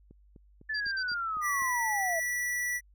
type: click train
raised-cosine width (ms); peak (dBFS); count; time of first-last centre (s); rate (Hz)
3; -39; 7; 0.11-1.621; 3.97
type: linear sweep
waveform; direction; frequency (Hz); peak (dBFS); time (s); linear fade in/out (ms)
sine; down; 1760 to 641; -30; 0.69-2.2; 10
type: tone bursts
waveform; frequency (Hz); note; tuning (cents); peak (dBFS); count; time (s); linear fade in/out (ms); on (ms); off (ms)
sine; 4727; D8; +10; -34; 4; 0.74-1.144; 10; 65; 48
type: tone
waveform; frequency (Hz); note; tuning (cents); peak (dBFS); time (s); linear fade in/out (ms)
square; 1955; B6; -18; -30; 1.41-2.81; 50
effects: added 50 Hz sine -57 dBFS peak until 2.94 s